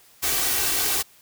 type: noise with comb filter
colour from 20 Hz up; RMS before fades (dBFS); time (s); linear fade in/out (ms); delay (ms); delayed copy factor
white; -23; 0.22-1.03; 20; 2.6; +0.6
effects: white hiss -54 dBFS RMS until 1.21 s